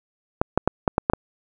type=clicks; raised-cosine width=1 ms; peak=-3 dBFS; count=7; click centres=0.415 / 0.576 / 0.676 / 0.878 / 0.981 / 1.099 / 1.135 s; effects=none